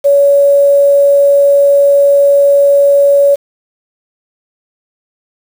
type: tone with quantisation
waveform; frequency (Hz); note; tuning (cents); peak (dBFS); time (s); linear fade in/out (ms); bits
sine; 564; C#5; +30; -4; 0.04-3.36; 20; 5
effects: none